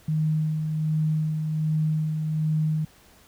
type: tone with tremolo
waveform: sine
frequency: 155.56 Hz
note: D#3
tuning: in tune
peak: -20 dBFS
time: 0.08-2.85 s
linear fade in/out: 5 ms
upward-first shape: sine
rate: 1.3 Hz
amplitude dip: 40%
effects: pink hiss -55 dBFS RMS until 3.27 s